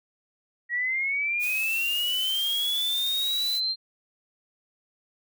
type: linear sweep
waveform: sine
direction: up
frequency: 1898 to 4186 Hz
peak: -24 dBFS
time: 0.69-3.76 s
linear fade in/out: 50 ms
type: noise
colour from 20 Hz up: blue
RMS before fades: -36 dBFS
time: 1.39-3.61 s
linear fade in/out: 50 ms
effects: none